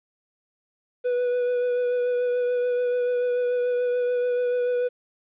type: tone with vibrato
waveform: triangle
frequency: 491.8 Hz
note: B4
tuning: 7 cents flat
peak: -19 dBFS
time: 1.04-4.89 s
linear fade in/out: 20 ms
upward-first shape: triangle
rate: 6.9 Hz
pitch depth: 18 cents each way
effects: resampled to 8000 Hz + 10-bit